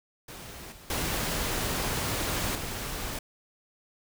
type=noise with level steps; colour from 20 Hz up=pink; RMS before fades=-43 / -49 / -30 / -35 dBFS; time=0.28-3.19 s; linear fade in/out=5 ms; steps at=0.72 / 0.9 / 2.55 s; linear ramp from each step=2 ms; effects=none